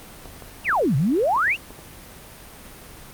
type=clicks; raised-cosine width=1 ms; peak=-25 dBFS; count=8; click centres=0.257 / 0.423 / 0.693 / 0.729 / 1.364 / 1.48 / 1.706 / 1.79 s
type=exponential two-way sweep; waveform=sine; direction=down then up; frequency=3000 to 123.47 to 3000 Hz; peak=-17 dBFS; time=0.64-1.57 s; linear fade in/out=50 ms; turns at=0.96 s
effects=pink hiss -42 dBFS RMS until 3.13 s + Opus 32 kbps